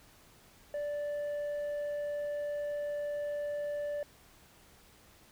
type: tone with tanh clipping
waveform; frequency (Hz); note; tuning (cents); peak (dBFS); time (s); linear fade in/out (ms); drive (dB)
sine; 585; D5; -7; -34; 0.74-4.03; 2; 4
effects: pink hiss -60 dBFS RMS until 5.31 s